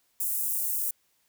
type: high-pass noise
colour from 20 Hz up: white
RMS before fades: -29 dBFS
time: 0.2-0.91 s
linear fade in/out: 5 ms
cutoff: 8800 Hz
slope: 24 dB/octave
effects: white hiss -70 dBFS RMS until 1.28 s